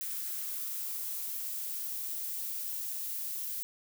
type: noise with high-pass filter sweep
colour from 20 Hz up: violet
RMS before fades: -37 dBFS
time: 0.01-3.63 s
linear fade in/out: 0 ms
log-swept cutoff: 1500 to 260 Hz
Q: 2.4
effects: none